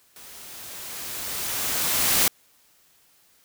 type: noise with level ramp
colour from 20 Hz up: white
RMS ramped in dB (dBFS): -45 to -19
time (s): 0.16-2.28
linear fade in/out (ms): 2
effects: white hiss -60 dBFS RMS until 3.44 s